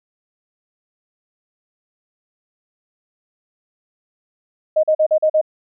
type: tone bursts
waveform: sine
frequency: 622.3 Hz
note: D#5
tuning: in tune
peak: -11 dBFS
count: 6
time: 4.76-5.414 s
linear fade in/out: 10 ms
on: 74 ms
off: 42 ms
effects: none